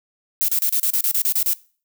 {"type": "noise bursts", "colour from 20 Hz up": "violet", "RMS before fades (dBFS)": -19, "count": 11, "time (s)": [0.41, 1.533], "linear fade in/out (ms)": 0, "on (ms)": 73, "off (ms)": 32, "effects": ["noise-tail reverb RT60 0.4 s tail -21 dB re dry"]}